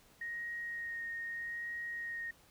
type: tone with vibrato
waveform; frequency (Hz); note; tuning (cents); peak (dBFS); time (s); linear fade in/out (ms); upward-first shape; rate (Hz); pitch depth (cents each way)
sine; 1868; A#6; +3; -38; 0.21-2.31; 5; sine; 0.8; 13
effects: pink hiss -64 dBFS RMS until 2.5 s